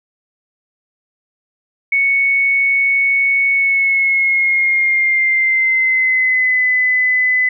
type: tone with pitch glide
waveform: sine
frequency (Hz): 2217 to 2010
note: C#7 to B6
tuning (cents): 0 to +30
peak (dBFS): -11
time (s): 1.92-7.49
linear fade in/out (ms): 5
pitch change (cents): -170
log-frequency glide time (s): 3.52-6.64
effects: none